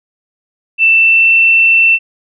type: tone with pitch glide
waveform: sine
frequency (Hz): 2666 to 2683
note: E7 to E7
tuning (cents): +19 to +30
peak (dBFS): -5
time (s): 0.78-1.99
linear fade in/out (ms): 50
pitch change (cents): +11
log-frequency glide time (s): 0.92-1.33
effects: none